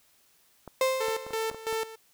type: clicks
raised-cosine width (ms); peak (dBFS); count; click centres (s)
1; -27; 7; 0.677 / 1.084 / 1.266 / 1.307 / 1.514 / 1.546 / 1.727
type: tone with exponential decay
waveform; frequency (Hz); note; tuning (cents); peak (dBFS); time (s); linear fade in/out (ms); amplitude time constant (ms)
35% pulse; 523.3; C5; 0; -19; 0.81-1.64; 2; 180
type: tone with tremolo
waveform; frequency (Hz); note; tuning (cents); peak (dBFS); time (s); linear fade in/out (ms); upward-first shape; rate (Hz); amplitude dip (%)
sawtooth; 445.3; A4; +21; -24; 1-1.96; 10; square; 3; 80
effects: white hiss -64 dBFS RMS until 2.13 s